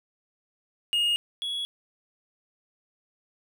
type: tone pair in turn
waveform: triangle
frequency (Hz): 2854 / 3358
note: F7 / G#7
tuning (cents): +37 / +18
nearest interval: minor third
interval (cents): 281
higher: second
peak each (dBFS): -20 / -27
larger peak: first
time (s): 0.93-1.16 / 1.42-1.65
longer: neither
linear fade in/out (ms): 0
effects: none